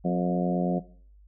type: harmonic tone with a mistuned harmonic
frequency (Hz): 89.1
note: F2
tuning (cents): +35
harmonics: 2 / 3 / 4 / 5 / 6 / 7 / 8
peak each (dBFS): -24 / -32 / -33 / -36 / -34 / -34 / -35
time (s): 0.04-0.8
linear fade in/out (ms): 20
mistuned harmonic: 3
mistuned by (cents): -34
effects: noise-tail reverb RT60 0.5 s tail -18 dB re dry + added 50 Hz sine -51 dBFS peak until 1.27 s